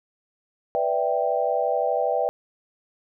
sine chord, E minor seventh, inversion second, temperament equal, 493.9 / 587.3 / 659.3 / 784 Hz, B4 / D5 / E5 / G5, 0 / 0 / 0 / 0 cents, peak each -26 dBFS, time 0.75-2.29 s, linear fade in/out 0 ms, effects none

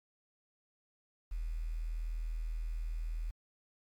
sine tone with quantisation, 40.37 Hz, E1, 35 cents flat, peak -34 dBFS, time 1.31-3.31 s, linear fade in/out 10 ms, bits 10, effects MP3 96 kbps

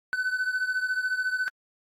triangle beating tone pair, 1505 / 1519 Hz, F#6 / F#6, +29 / +45 cents, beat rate 14 Hz, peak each -25 / -29 dBFS, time 0.13-1.48 s, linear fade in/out 0 ms, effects AAC 48 kbps

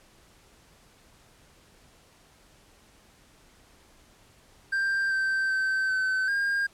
triangle tone with pitch steps, 1582 / 1558 / 1546 / 1528 / 1612 Hz, G6 / G6 / G6 / G6 / G6, +15 / -11 / -24 / -45 / +48 cents, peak -22 dBFS, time 4.72-6.67 s, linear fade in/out 10 ms, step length 390 ms, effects pink hiss -58 dBFS RMS until 6.73 s + low-pass 11000 Hz 12 dB/octave

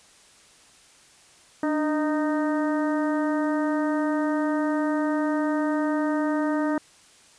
harmonic tone with a mistuned harmonic, 308.7 Hz, D#4, 14 cents flat, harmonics 1 / 2 / 3 / 4 / 5 / 6, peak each -23 / -29 / -33 / -35 / -37 / -39 dBFS, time 1.63-6.78 s, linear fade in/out 2 ms, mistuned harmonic 1, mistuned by -64 cents, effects white hiss -54 dBFS RMS until 7.38 s + resampled to 22050 Hz

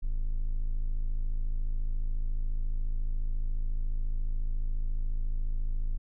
triangle tone, 27.11 Hz, A0, 25 cents flat, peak -24 dBFS, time 0.02-5.98 s, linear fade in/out 20 ms, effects none

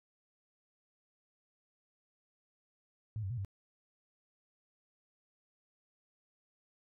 sine tone with pitch steps, 109 / 95.4 / 122.5 / 97.9 Hz, A2 / G2 / B2 / G2, -16 / -47 / -14 / -2 cents, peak -35 dBFS, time 3.16-3.448 s, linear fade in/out 0 ms, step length 72 ms, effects none

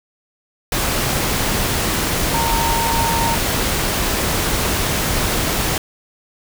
sine tone in noise, 920 Hz, A#5, 23 cents flat, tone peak -19 dBFS, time 2.34-3.35 s, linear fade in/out 2 ms, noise pink, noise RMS -19 dBFS, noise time 0.72-5.78 s, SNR -3 dB, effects none

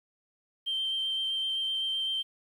sine tone with vibrato, 3136 Hz, G7, in tune, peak -27 dBFS, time 0.66-2.23 s, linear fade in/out 20 ms, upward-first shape sine, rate 7.8 Hz, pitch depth 10 cents each way, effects tanh soft clip ceiling -24 dBFS + 10-bit

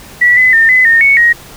sine tone with pitch steps, 1949 / 2017 / 1813 / 2019 / 1834 / 2216 / 1883 Hz, B6 / B6 / A#6 / B6 / A#6 / C#7 / A#6, -23 / +36 / -49 / +38 / -29 / -1 / +17 cents, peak -4 dBFS, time 0.21-1.33 s, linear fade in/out 10 ms, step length 160 ms, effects pink hiss -34 dBFS RMS until 1.56 s

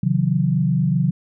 sine tone cluster, 134.4 / 158.1 / 182.5 Hz, C3 / D#3 / F#3, +47 / +28 / -24 cents, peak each -20 dBFS, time 0.03-1.11 s, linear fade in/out 5 ms, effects none

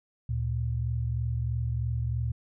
sine tone pair together, 73.42 / 116.55 Hz, D2 / A#2, 0 / 0 cents, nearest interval minor sixth, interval 800 cents, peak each -31 / -28 dBFS, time 0.29-2.32 s, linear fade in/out 5 ms, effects none

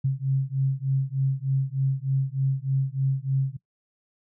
sine beating tone pair, 133.2 / 136.5 Hz, C3 / C#3, +31 / -26 cents, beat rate 3.3 Hz, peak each -25 dBFS, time 0.04-3.57 s, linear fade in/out 10 ms, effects noise-tail reverb RT60 0.1 s tail -20 dB re dry

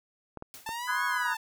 clicks, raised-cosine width 1 ms, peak -26 dBFS, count 3, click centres 0.373 / 0.424 / 0.691 s
white noise with exponential decay, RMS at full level -43 dBFS, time 0.54-0.83 s, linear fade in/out 0 ms, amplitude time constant 61 ms
sawtooth linear two-way sweep, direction up then down, 880 to 1101 to 880 Hz, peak -30 dBFS, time 0.66-1.37 s, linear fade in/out 5 ms, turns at 1.05 s
sine chord, G# minor seventh, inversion first, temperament equal, 987.8 / 1244.5 / 1480 / 1661.2 Hz, B5 / D#6 / F#6 / G#6, 0 / 0 / 0 / 0 cents, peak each -32 / -36 / -32 / -32 dBFS, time 0.87-1.35 s, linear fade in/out 20 ms
effects none

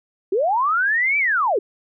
sine linear two-way sweep, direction up then down, 351 to 2349 to 351 Hz, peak -16 dBFS, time 0.32-1.59 s, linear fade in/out 5 ms, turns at 1.18 s, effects none

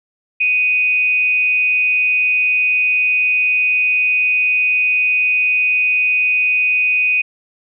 sine tone with frequency modulation, 2494 Hz, D#7, 3 cents sharp, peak -12 dBFS, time 0.4-7.22 s, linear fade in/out 10 ms, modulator 240 Hz, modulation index 0.29, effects none

